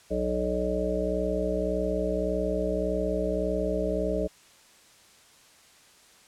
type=harmonic tone; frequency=61.74 Hz; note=B1; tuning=in tune; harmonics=1 / 3 / 5 / 7 / 9 / 10; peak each=-33 / -33 / -34 / -31 / -32 / -31 dBFS; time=0.1-4.28 s; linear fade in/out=20 ms; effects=white hiss -56 dBFS RMS until 6.27 s + low-pass 9000 Hz 12 dB/octave